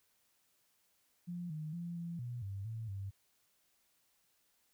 sine tone with pitch steps, 175.1 / 154.6 / 171.9 / 170 / 121.4 / 98.4 / 112.2 / 98.1 Hz, F3 / D#3 / F3 / F3 / B2 / G2 / A2 / G2, +5 / -11 / -27 / -46 / -29 / +7 / +34 / +2 cents, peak -39 dBFS, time 1.27-3.11 s, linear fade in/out 20 ms, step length 230 ms, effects white hiss -75 dBFS RMS until 4.73 s

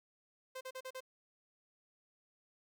sawtooth tone bursts, 519 Hz, C5, 14 cents flat, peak -39 dBFS, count 5, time 0.55-1.006 s, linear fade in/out 10 ms, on 60 ms, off 39 ms, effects none

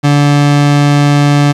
30% pulse tone, 144.6 Hz, D3, 27 cents flat, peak -3 dBFS, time 0.03-1.53 s, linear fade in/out 20 ms, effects low-pass 7000 Hz 12 dB/octave + 7-bit

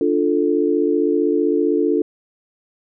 sine chord, D minor, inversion none, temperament equal, 293.7 / 349.2 / 440 Hz, D4 / F4 / A4, 0 / 0 / 0 cents, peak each -19 dBFS, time 0.01-2.02 s, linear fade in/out 2 ms, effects none

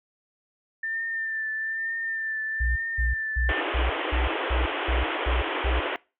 sine tone with vibrato, 1788 Hz, A6, 27 cents sharp, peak -27 dBFS, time 0.83-3.61 s, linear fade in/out 5 ms, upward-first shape triangle, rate 1.1 Hz, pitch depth 34 cents each way
sine tone bursts, 61 Hz, B1, 21 cents flat, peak -22 dBFS, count 9, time 2.6-5.8 s, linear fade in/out 10 ms, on 160 ms, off 220 ms
pink band-pass noise, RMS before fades -29 dBFS, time 3.49-5.96 s, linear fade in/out 0 ms, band 290 to 3300 Hz, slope 96 dB/octave
effects noise-tail reverb RT60 0.3 s tail -23 dB re dry

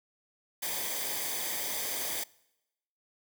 white noise with comb filter, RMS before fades -34 dBFS, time 0.62-2.24 s, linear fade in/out 10 ms, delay 0.73 ms, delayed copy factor -0.65, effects noise-tail reverb RT60 0.9 s tail -23 dB re dry

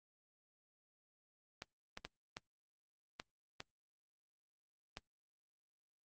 clicks, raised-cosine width 0.2 ms, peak -26 dBFS, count 7, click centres 1.621 / 1.974 / 2.05 / 2.369 / 3.199 / 3.604 / 4.971 s, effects Opus 32 kbps

